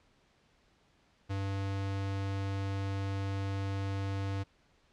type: tone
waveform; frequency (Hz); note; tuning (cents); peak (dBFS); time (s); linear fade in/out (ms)
square; 98; G2; 0; -33; 1.29-4.44; 20
effects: pink hiss -68 dBFS RMS until 4.92 s + low-pass 5000 Hz 12 dB/octave